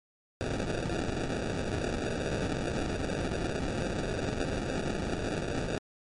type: noise with sample-and-hold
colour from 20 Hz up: white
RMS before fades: -32 dBFS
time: 0.41-5.78 s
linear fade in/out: 0 ms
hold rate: 1050 Hz
effects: low-pass 8000 Hz 12 dB/octave + MP3 48 kbps